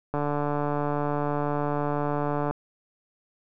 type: click train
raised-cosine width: 1 ms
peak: -14 dBFS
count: 347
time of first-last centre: 0.14-2.51 s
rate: 146 Hz
effects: none